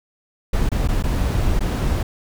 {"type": "noise with dropouts", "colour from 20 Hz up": "brown", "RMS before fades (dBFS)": -19, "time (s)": [0.53, 2.03], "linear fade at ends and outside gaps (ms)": 5, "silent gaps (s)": [[0.691, 0.716], [0.876, 0.886], [1.026, 1.037], [1.593, 1.606]], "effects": []}